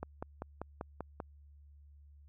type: click train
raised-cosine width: 1 ms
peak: -25 dBFS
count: 7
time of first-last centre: 0.03-1.202 s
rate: 5.12 Hz
effects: added 72 Hz sine -55 dBFS peak until 2.28 s